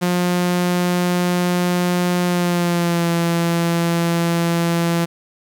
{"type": "tone with pitch glide", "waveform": "sawtooth", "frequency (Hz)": [177.7, 169.38], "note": ["F3", "E3"], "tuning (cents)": [30, 47], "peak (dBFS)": -12, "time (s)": [0.01, 5.06], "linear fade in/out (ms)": 20, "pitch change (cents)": -83, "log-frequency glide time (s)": [2.24, 3.1], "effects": ["9-bit"]}